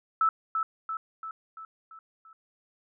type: tone with echo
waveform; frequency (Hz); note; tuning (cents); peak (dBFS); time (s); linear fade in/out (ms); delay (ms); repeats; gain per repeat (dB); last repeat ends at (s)
sine; 1312; E6; -9; -20; 0.21-0.29; 2; 340; 6; -5; 2.33
effects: none